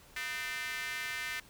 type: tone with high-pass filter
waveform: square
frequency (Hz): 138.59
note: C#3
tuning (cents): 0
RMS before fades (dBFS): -38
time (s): 0.16-1.4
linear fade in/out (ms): 5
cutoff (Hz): 1900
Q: 3.2
effects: pink hiss -58 dBFS RMS until 1.49 s